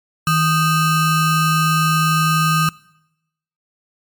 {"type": "ring-modulated tone", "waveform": "square", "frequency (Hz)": 698.5, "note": "F5", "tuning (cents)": 0, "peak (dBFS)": -11, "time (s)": [0.27, 2.69], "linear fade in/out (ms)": 2, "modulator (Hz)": 540, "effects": ["noise-tail reverb RT60 0.9 s tail -24 dB re dry", "MP3 96 kbps"]}